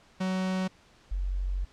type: tone pair in turn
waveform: 45% pulse / sine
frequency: 187 / 46.24 Hz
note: F#3 / F#1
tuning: +19 / 0 cents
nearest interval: 2 octaves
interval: 2419 cents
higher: first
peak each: -27 dBFS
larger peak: neither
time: 0.2-0.68 / 1.11-1.65 s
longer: second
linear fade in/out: 10 ms
effects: pink hiss -59 dBFS RMS until 1.72 s + low-pass 6000 Hz 12 dB/octave